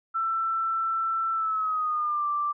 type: tone with pitch glide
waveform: sine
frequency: 1335 to 1175.7 Hz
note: E6 to D6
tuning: +22 to +2 cents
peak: -24 dBFS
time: 0.14-2.53 s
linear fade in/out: 20 ms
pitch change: -220 cents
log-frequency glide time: 1.33-2.27 s
effects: none